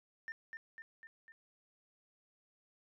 sine tone with echo, 1800 Hz, A6, 39 cents sharp, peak -39 dBFS, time 0.28-0.32 s, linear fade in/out 0 ms, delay 250 ms, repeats 4, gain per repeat -4 dB, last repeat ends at 1.32 s, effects tanh soft clip ceiling -38 dBFS

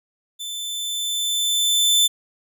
sawtooth tone with level ramp, 3530 Hz, A7, 5 cents sharp, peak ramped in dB -26 to -10 dBFS, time 0.39-2.08 s, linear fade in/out 20 ms, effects none

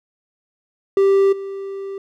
triangle tone with level steps, 392 Hz, G4, in tune, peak -9 / -24 dBFS, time 0.97-1.98 s, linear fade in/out 2 ms, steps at 1.32 s, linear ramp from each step 10 ms, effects none

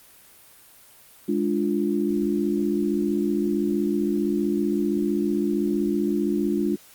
sine chord, D diminished, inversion second, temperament equal, 207.7 / 293.7 / 349.2 Hz, Ab3 / D4 / F4, 0 / 0 / 0 cents, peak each -25 dBFS, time 1.28-6.76 s, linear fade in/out 10 ms, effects white hiss -51 dBFS RMS until 6.94 s + Opus 32 kbps

